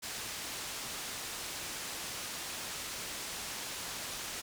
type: low-pass noise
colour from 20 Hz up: white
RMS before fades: -41 dBFS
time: 0.02-4.42 s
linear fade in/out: 20 ms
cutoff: 8100 Hz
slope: 12 dB/octave
effects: none